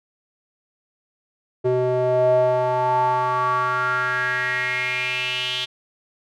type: tone with band-pass filter sweep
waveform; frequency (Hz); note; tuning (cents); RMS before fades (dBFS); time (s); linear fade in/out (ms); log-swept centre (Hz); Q
square; 126.2; B2; +38; -21; 1.64-5.66; 20; 450 to 3300; 5.8
effects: none